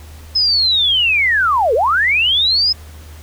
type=linear two-way sweep; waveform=sine; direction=down then up; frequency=5170 to 415.3 to 5170 Hz; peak=-11 dBFS; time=0.35-2.73 s; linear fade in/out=10 ms; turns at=1.74 s; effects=added 77 Hz sine -34 dBFS peak until 3.22 s + pink hiss -43 dBFS RMS until 3.22 s